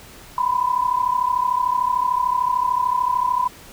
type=tone pair together; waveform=sine; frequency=981 / 1014.4 Hz; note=B5 / B5; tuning=-12 / +46 cents; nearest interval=minor second; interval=58 cents; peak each=-20 dBFS; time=0.38-3.48 s; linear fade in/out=2 ms; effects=pink hiss -43 dBFS RMS until 3.72 s